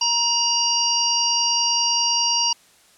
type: harmonic tone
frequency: 945 Hz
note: A#5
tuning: 23 cents sharp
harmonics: 1 / 3 / 5 / 6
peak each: -25 / -25 / -21 / -22 dBFS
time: 0.01-2.53 s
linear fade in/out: 5 ms
effects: white hiss -54 dBFS RMS until 2.97 s + low-pass 10000 Hz 12 dB/octave